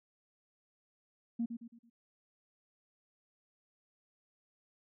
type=tone with echo; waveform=sine; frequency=233.1 Hz; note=A#3; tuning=in tune; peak=-30 dBFS; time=1.39-1.46 s; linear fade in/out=10 ms; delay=110 ms; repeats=4; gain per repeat=-8 dB; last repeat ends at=1.9 s; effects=tanh soft clip ceiling -26 dBFS